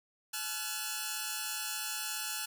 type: tone cluster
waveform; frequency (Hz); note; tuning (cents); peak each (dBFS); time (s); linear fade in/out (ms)
5% pulse; 855 / 1369 / 1487; A5 / F6 / F#6; -50 / -35 / +8; -28; 0.33-2.46; 10
effects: none